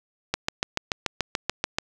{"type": "click train", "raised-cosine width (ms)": 0.2, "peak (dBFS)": -6, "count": 11, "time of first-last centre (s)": [0.34, 1.785], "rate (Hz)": 6.92, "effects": []}